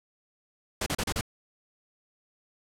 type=noise bursts; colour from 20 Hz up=pink; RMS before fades=-29 dBFS; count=5; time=0.81-1.211 s; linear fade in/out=5 ms; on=53 ms; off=34 ms; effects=low-pass 11000 Hz 12 dB/octave